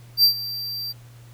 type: tone with ADSR envelope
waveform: square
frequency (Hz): 4699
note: D8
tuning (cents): 0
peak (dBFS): -11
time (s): 0.17-0.93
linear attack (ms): 67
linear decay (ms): 97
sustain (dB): -17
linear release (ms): 21
effects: added 119 Hz sine -43 dBFS peak until 1.33 s + pink hiss -54 dBFS RMS until 1.33 s